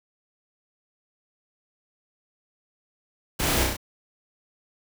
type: noise with echo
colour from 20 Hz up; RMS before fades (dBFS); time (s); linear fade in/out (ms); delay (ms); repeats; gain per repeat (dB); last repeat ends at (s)
pink; -26; 3.39-3.64; 10; 32; 4; -2; 3.768
effects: none